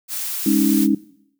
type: noise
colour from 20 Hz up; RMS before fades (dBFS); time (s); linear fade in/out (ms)
blue; -26; 0.08-0.88; 50
type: chord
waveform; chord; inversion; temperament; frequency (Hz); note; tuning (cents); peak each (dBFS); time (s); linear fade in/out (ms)
sine; Ab suspended fourth; none; equal with one note detuned; 207.7 / 277.2 / 314.9; Ab3 / Db4 / Eb4; 0 / 0 / +21; -18; 0.46-0.95; 5
effects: noise-tail reverb RT60 0.7 s tail -19 dB re dry